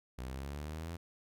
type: exponential sweep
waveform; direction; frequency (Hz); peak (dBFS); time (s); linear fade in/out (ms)
sawtooth; up; 61.74 to 86; -36; 0.18-0.97; 10
effects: none